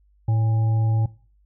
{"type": "harmonic tone with a mistuned harmonic", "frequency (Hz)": 110.7, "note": "A2", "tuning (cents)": 11, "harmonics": [1, 3, 5, 7], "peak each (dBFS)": [-17, -39, -41, -36], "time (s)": [0.28, 1.06], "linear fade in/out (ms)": 5, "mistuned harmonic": 7, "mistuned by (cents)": 81, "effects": ["noise-tail reverb RT60 0.4 s tail -19 dB re dry", "added 50 Hz sine -56 dBFS peak until 1.45 s"]}